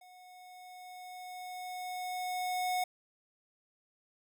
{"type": "tone with level ramp", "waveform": "square", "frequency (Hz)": 731, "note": "F#5", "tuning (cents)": -21, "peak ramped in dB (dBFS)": [-55, -30], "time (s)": [0.01, 2.84], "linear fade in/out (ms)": 5, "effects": []}